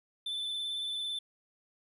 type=tone with vibrato; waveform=triangle; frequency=3520 Hz; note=A7; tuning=in tune; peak=-32 dBFS; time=0.26-1.19 s; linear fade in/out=5 ms; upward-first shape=sine; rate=18 Hz; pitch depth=22 cents each way; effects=none